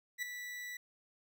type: tone with ADSR envelope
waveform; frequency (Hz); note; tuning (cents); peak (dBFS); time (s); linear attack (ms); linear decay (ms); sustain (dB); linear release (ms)
40% pulse; 1964; B6; -10; -32; 0.18-0.77; 46; 3; -9; 4
effects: none

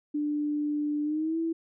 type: tone with pitch glide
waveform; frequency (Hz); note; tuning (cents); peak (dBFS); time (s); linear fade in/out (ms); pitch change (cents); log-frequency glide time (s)
sine; 296.1 to 328.5; D4 to E4; +14 to -6; -26; 0.14-1.53; 10; +180; 1.03-1.38
effects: none

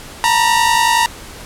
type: tone pair together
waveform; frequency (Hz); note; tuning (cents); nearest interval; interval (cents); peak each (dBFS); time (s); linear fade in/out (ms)
sawtooth; 910.4 / 961; A#5 / B5; -41 / -48; minor second; 93; -10; 0.24-1.06; 0
effects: pink hiss -34 dBFS RMS until 1.45 s + low-pass 12000 Hz 12 dB/octave

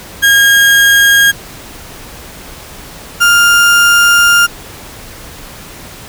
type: tone pair in turn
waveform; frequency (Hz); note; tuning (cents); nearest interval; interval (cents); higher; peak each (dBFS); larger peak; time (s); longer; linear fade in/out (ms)
35% pulse; 1628 / 1403.5; G#6 / F6; -35 / +8; minor third; 257; first; -3; neither; 0.22-1.32 / 3.2-4.47; second; 20
effects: pink hiss -31 dBFS RMS until 6.08 s

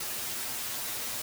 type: noise with comb filter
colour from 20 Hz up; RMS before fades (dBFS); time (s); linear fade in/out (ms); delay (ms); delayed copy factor
white; -35; 0-1.22; 5; 8.3; +0.9
effects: none

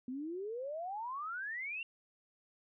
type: exponential sweep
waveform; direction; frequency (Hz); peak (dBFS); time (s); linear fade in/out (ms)
sine; up; 245.1 to 2794; -38; 0.08-1.83; 2
effects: none

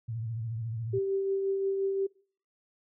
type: tone with vibrato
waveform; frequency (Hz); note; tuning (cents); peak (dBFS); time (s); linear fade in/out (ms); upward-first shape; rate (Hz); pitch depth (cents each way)
sine; 113.6; A#2; -44; -32; 0.08-0.99; 10; sine; 14; 84
type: tone with tremolo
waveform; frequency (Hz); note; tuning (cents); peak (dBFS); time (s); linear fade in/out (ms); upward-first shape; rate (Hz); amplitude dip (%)
sine; 390; G4; -9; -25; 0.93-2.07; 10; triangle; 5.7; 35
effects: noise-tail reverb RT60 0.5 s tail -24 dB re dry

